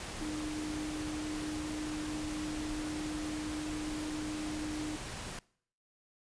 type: tone in noise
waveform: sine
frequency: 305 Hz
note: D#4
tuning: 34 cents flat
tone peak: -36 dBFS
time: 0.21-4.96 s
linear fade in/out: 2 ms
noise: pink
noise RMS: -42 dBFS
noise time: 0-5.39 s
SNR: +3 dB
effects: noise-tail reverb RT60 0.6 s tail -23 dB re dry + resampled to 22050 Hz